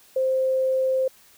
sine tone, 523.3 Hz, C5, in tune, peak -19 dBFS, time 0.16-1.08 s, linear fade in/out 5 ms, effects white hiss -54 dBFS RMS until 1.37 s

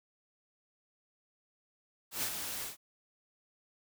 white noise with ADSR envelope, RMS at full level -33 dBFS, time 2.11-2.77 s, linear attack 120 ms, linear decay 65 ms, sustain -6 dB, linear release 130 ms, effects none

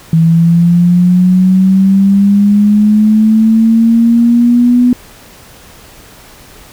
sine linear sweep, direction up, 162.1 to 247.6 Hz, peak -4 dBFS, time 0.13-4.93 s, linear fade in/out 2 ms, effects pink hiss -37 dBFS RMS until 6.72 s

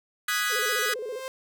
sawtooth chord, G# minor seventh, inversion second, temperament equal, 1244.5 / 1480 / 1661.2 / 1975.5 Hz, D#6 / F#6 / G#6 / B6, 0 / 0 / 0 / 0 cents, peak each -27 / -27 / -26 / -27 dBFS, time 0.28-0.94 s, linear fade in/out 5 ms
sine tone with vibrato, 464.4 Hz, A#4, 7 cents flat, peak -31 dBFS, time 0.49-1.21 s, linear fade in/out 50 ms, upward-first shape square, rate 15 Hz, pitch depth 140 cents each way
sawtooth tone with exponential growth, 525 Hz, C5, 6 cents sharp, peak -27 dBFS, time 0.72-1.28 s, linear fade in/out 0 ms, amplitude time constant 120 ms
effects none

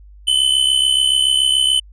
square tone pair together, 3000 / 3067 Hz, F#7 / G7, +23 / -38 cents, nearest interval unison, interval 39 cents, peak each -16 dBFS, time 0.27-1.8 s, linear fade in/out 10 ms, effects added 50 Hz sine -39 dBFS peak until 1.92 s + resampled to 22050 Hz

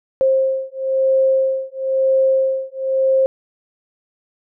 sine beating tone pair, 530 / 531 Hz, C5 / C5, +22 / +25 cents, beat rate 1 Hz, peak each -17 dBFS, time 0.21-3.26 s, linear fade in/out 0 ms, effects none

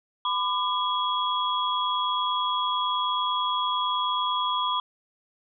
sine tone cluster, 1004 / 1193 / 3329 Hz, B5 / D6 / G#7, +28 / +27 / +3 cents, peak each -26 / -29 / -29 dBFS, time 0.25-4.8 s, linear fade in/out 2 ms, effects none

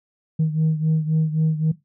sine beating tone pair, 156.8 / 160.6 Hz, D#3 / E3, +14 / -45 cents, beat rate 3.8 Hz, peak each -17 / -22 dBFS, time 0.39-1.72 s, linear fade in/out 10 ms, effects noise-tail reverb RT60 0.2 s tail -17 dB re dry + tanh soft clip ceiling -13 dBFS

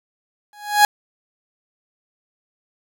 30% pulse tone with exponential growth, 830.6 Hz, G#5, in tune, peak -4 dBFS, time 0.53-0.85 s, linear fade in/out 1 ms, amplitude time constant 68 ms, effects none

